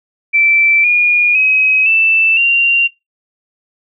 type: tone with pitch steps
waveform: sine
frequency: 2332 / 2434 / 2540 / 2651 / 2767 Hz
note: D7 / D#7 / D#7 / E7 / F7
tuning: -13 / -39 / +35 / +9 / -17 cents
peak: -8 dBFS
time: 0.33-2.88 s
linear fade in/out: 20 ms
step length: 510 ms
effects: noise-tail reverb RT60 0.2 s tail -20 dB re dry